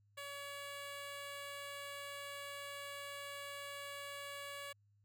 10% pulse tone, 566 Hz, C#5, 36 cents sharp, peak -37 dBFS, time 0.17-4.73 s, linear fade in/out 10 ms, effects added 102 Hz sine -69 dBFS peak until 5.04 s

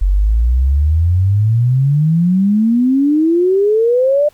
sine exponential sweep, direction up, 45 to 603 Hz, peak -9 dBFS, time 0.01-4.29 s, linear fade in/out 10 ms, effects pink hiss -51 dBFS RMS until 4.33 s

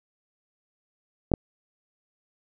clicks, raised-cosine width 2 ms, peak -12 / -6 dBFS, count 2, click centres 1.317 / 1.338 s, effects none

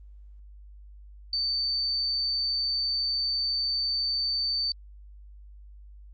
sine tone, 4566 Hz, D8, 50 cents flat, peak -25 dBFS, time 1.33-4.72 s, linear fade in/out 2 ms, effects added 50 Hz sine -45 dBFS peak until 6.13 s + Opus 32 kbps

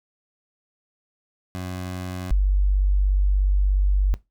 20% pulse / sine tone pair in turn, 91.4 / 48.42 Hz, F#2 / G1, -21 / -21 cents, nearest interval major seventh, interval 1100 cents, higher first, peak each -24 / -15 dBFS, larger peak second, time 1.55-2.31 / 2.31-4.14 s, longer second, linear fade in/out 0 ms, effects noise-tail reverb RT60 0.2 s tail -19 dB re dry

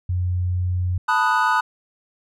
sine tone, 90.1 Hz, F#2, 45 cents flat, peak -19 dBFS, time 0.09-0.98 s, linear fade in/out 5 ms
triangle chord, B dominant seventh, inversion third, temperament equal, 880 / 987.8 / 1244.5 / 1480 Hz, A5 / B5 / D#6 / F#6, 0 / 0 / 0 / 0 cents, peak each -20 dBFS, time 1.08-1.61 s, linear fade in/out 10 ms
effects none

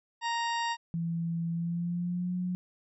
harmonic tone, 932.3 Hz, A#5, in tune, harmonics 1 / 2 / 3 / 4 / 5 / 6 / 8, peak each -30 / -36 / -40 / -42 / -44 / -46 / -48 dBFS, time 0.21-0.77 s, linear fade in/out 50 ms
sine tone with pitch glide, 167.5 to 180.56 Hz, E3 to F#3, +28 to -42 cents, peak -29 dBFS, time 0.94-2.55 s, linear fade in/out 0 ms, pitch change +130 cents, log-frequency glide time 1.51-2.35 s
effects none

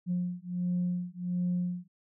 sine beating tone pair, 177.4 / 178.8 Hz, F3 / F3, +27 / +41 cents, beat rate 1.4 Hz, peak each -31 / -31 dBFS, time 0.06-1.88 s, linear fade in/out 50 ms, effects tanh soft clip ceiling -23 dBFS

